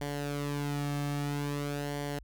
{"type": "tone with flanger", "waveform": "sawtooth", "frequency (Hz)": 144.1, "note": "D3", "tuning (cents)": -33, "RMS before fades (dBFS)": -34, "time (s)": [0.01, 2.19], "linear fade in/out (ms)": 5, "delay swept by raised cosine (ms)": [0.77, 2.07], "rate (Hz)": 0.5, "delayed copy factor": -0.6, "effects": ["added 50 Hz sine -49 dBFS peak until 2.23 s"]}